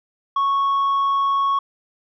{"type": "tone with tanh clipping", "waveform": "sine", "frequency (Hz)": 1106, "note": "C#6", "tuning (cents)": -4, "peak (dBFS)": -17, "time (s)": [0.36, 1.59], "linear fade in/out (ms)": 5, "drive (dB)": 2, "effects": []}